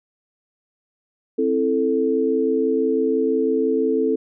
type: chord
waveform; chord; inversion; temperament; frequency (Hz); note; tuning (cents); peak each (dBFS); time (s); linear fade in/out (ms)
sine; A minor; first; just; 264 / 330 / 440; C4 / E4 / A4; +16 / +2 / 0; -22 / -24 / -19; 1.38-4.16; 10
effects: none